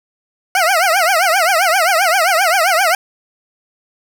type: tone with vibrato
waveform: 20% pulse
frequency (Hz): 709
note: F5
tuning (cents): +26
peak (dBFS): -6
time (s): 0.55-2.95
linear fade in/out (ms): 2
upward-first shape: triangle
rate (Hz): 7.6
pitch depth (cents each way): 240
effects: none